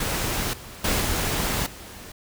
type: noise with level steps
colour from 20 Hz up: pink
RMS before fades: -26 / -41 / -23 / -25 / -41 dBFS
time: 0-2.12 s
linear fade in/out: 5 ms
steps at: 0.53 / 0.84 / 1.01 / 1.66 s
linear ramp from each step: 5 ms
effects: none